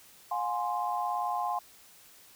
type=chord; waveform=sine; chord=F minor; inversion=none; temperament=equal with one note detuned; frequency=713.1 / 830.6 / 1046.5 Hz; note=F5 / Ab5 / C6; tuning=+36 / 0 / 0 cents; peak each=-33 dBFS; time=0.31-1.59 s; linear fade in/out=5 ms; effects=white hiss -56 dBFS RMS until 2.35 s